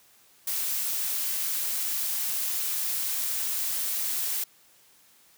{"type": "noise", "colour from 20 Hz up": "blue", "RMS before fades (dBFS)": -29, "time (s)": [0.47, 4.44], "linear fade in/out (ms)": 5, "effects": ["white hiss -59 dBFS RMS until 5.37 s", "high-pass 80 Hz 12 dB/octave"]}